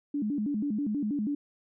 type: tone with vibrato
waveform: sine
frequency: 246.9 Hz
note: B3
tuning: in tune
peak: -27 dBFS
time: 0.14-1.35 s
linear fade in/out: 5 ms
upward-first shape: square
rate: 6.2 Hz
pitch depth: 270 cents each way
effects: none